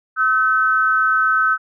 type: tone pair together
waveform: sine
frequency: 1292 / 1520 Hz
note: E6 / F#6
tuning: -35 / +46 cents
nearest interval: minor third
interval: 281 cents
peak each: -16 dBFS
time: 0.16-1.58 s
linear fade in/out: 50 ms
effects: none